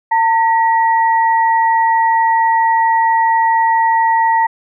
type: tone pair together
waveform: sine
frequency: 906.1 / 1920 Hz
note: A#5 / B6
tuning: -49 / -49 cents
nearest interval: octave + minor second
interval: 1300 cents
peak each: -10 / -19 dBFS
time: 0.11-4.47 s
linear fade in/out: 10 ms
effects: none